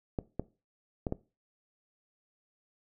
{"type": "clicks", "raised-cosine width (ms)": 2, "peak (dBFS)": -18, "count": 4, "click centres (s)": [0.188, 0.396, 1.068, 1.124], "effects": ["noise-tail reverb RT60 0.3 s tail -19 dB re dry"]}